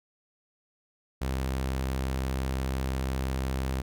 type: tone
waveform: sawtooth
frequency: 65.8 Hz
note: C2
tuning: 10 cents sharp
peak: -24 dBFS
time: 1.21-3.82 s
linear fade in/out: 10 ms
effects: none